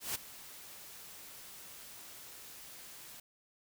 white noise with ADSR envelope, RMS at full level -35 dBFS, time 0-3.2 s, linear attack 150 ms, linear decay 13 ms, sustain -16 dB, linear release 4 ms, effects none

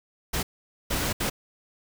pink noise bursts at uneven times, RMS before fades -27 dBFS, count 3, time 0.33-0.43 / 0.9-1.13 / 1.2-1.3 s, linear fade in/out 10 ms, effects none

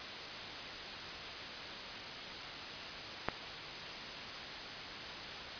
click, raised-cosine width 0.5 ms, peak -16 dBFS, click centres 3.286 s, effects white hiss -43 dBFS RMS until 5.59 s + resampled to 11025 Hz

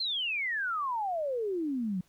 sine exponential sweep, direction down, 4256 to 174.61 Hz, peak -29 dBFS, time 0-2.01 s, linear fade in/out 5 ms, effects pink hiss -67 dBFS RMS until 2.08 s

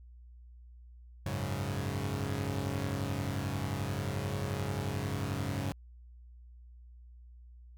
sawtooth chord, F# suspended second, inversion none, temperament equal, 92.5 / 103.83 / 138.59 Hz, F#2 / G#2 / C#3, 0 / 0 / 0 cents, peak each -33 / -33 / -33 dBFS, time 1.26-5.72 s, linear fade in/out 0 ms, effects added 60 Hz sine -50 dBFS peak until 7.77 s

